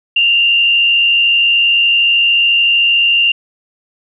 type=tone with frequency modulation; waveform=sine; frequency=2792 Hz; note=F7; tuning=1 cent flat; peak=-8 dBFS; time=0.16-3.32 s; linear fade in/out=5 ms; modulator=73.5 Hz; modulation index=0.72; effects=none